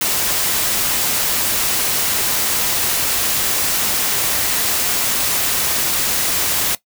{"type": "noise", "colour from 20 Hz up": "white", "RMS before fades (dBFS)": -18, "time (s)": [0.01, 6.75], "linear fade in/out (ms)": 2, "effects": ["noise-tail reverb RT60 0.1 s tail -18 dB re dry"]}